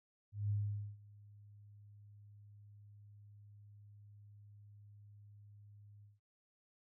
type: tone with ADSR envelope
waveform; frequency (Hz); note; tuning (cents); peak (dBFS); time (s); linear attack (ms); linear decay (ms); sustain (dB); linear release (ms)
sine; 103; G#2; -14; -32; 0.32-6.2; 180; 470; -24; 170
effects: none